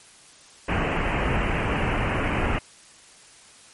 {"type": "low-pass noise", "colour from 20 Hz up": "pink", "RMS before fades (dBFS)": -24, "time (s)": [0.68, 2.59], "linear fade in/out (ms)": 10, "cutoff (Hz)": 2900, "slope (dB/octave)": 96, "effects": ["white hiss -50 dBFS RMS until 3.73 s", "MP3 48 kbps"]}